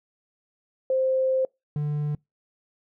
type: tone pair in turn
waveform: sine / triangle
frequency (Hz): 523.3 / 148.17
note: C5 / D3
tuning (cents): 0 / +16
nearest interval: octave + minor seventh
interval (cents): 2184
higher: first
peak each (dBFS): -20 / -22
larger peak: first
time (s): 0.9-1.45 / 1.76-2.15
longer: first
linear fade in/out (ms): 2
effects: noise-tail reverb RT60 0.2 s tail -26 dB re dry